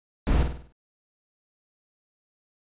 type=noise with echo; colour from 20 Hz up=brown; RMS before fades=-22 dBFS; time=0.27-0.43 s; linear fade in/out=0 ms; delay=49 ms; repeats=6; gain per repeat=-6 dB; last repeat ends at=0.724 s; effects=resampled to 8000 Hz